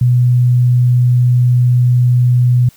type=tone; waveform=sine; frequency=123.47 Hz; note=B2; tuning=in tune; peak=-7 dBFS; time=0.01-2.69 s; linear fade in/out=5 ms; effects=white hiss -47 dBFS RMS until 2.76 s